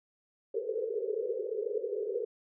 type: band-pass noise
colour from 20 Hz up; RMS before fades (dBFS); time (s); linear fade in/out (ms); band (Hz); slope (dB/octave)
pink; -34; 0.54-2.25; 5; 400 to 500; 96
effects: none